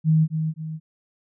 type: tone with echo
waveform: sine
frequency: 157.9 Hz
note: D#3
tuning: 26 cents sharp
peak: -14 dBFS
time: 0.04-0.28 s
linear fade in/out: 50 ms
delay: 260 ms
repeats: 2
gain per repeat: -7 dB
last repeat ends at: 0.8 s
effects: none